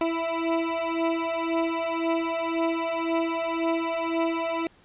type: beating tone pair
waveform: 20% pulse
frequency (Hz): 329.6 / 331.5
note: E4 / E4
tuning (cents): 0 / +10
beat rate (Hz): 1.9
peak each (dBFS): -23 / -22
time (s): 0.01-4.67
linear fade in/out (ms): 2
effects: pink hiss -58 dBFS RMS until 4.84 s + resampled to 8000 Hz